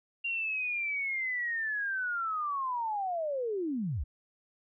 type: linear sweep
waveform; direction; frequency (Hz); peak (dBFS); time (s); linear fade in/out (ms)
sine; down; 2781 to 50.9; -30; 0.24-4.04; 10
effects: none